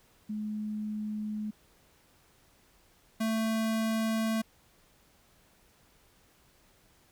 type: tone pair in turn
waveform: sine / square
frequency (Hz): 212.5 / 222.2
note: G#3 / A3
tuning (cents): +40 / +17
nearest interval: minor second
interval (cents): 77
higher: second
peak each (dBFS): -32 / -28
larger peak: second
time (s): 0.29-1.51 / 3.2-4.42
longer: neither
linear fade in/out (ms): 10
effects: pink hiss -64 dBFS RMS until 7.11 s